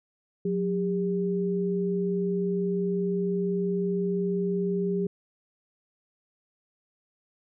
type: tone pair together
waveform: sine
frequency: 181.52 / 401.2 Hz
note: F#3 / G4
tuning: -33 / +40 cents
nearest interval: octave + major second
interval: 1373 cents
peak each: -27 dBFS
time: 0.45-5.07 s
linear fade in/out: 5 ms
effects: none